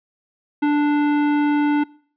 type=tone with hard clipping; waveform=triangle; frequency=293.7 Hz; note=D4; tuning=in tune; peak=-17 dBFS; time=0.62-1.84 s; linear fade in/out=10 ms; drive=18 dB; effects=noise-tail reverb RT60 0.5 s tail -23 dB re dry + resampled to 11025 Hz